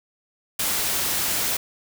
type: noise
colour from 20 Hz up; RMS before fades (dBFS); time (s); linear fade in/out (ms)
white; -24; 0.59-1.57; 5
effects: none